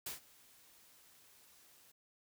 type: noise with ADSR envelope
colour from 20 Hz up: white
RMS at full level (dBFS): -41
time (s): 0.06-1.92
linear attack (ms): 6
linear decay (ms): 130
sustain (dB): -23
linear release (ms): 9
effects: none